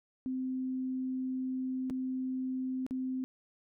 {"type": "tone with dropouts", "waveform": "sine", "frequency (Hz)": 258.8, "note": "C4", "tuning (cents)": -19, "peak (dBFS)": -32, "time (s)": [0.26, 3.24], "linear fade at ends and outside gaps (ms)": 0, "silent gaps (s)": [[1.899, 1.906], [2.865, 2.909]], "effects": []}